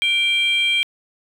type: tone pair together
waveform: sine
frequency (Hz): 2350 / 3204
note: D7 / G7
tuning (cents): +1 / +37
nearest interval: perfect fourth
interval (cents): 536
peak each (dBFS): -17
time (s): 0.02-0.83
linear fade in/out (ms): 0
effects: tanh soft clip ceiling -11 dBFS + 8-bit